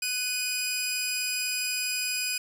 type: tone pair together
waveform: 15% pulse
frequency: 1492.3 / 2479 Hz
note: F#6 / D#7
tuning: +14 / -7 cents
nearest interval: major sixth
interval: 879 cents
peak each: -31 / -21 dBFS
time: 0.02-2.38 s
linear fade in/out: 5 ms
effects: none